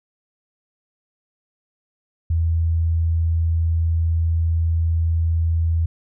sine tone, 82.41 Hz, E2, in tune, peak -16 dBFS, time 2.3-5.86 s, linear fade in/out 5 ms, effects none

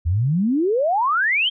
sine exponential sweep, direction up, 77.2 to 3264 Hz, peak -16 dBFS, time 0.05-1.5 s, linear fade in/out 20 ms, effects none

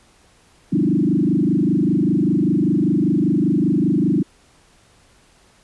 sine tone with frequency modulation, 242.3 Hz, B3, 33 cents flat, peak -14 dBFS, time 0.72-4.23 s, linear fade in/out 10 ms, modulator 25.1 Hz, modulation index 3.5, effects pink hiss -54 dBFS RMS until 5.63 s + resampled to 24000 Hz

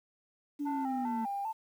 sine linear sweep, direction down, 292.3 to 224.1 Hz, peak -31 dBFS, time 0.59-1.26 s, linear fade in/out 20 ms
sine tone with vibrato, 841 Hz, G#5, 22 cents sharp, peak -32 dBFS, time 0.65-1.53 s, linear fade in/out 20 ms, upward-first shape square, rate 2.5 Hz, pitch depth 89 cents each way
effects tanh soft clip ceiling -27 dBFS + 10-bit

